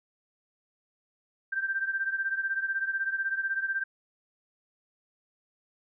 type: beating tone pair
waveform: sine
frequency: 1568 / 1584 Hz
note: G6 / G6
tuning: 0 / +18 cents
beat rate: 16 Hz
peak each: -29 / -33 dBFS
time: 1.52-3.84 s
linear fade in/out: 10 ms
effects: none